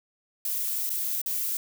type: noise with dropouts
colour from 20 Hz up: violet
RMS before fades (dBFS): -29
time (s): 0.45-1.57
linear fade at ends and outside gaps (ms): 2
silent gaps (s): 0.895-0.902 / 1.216-1.26
effects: none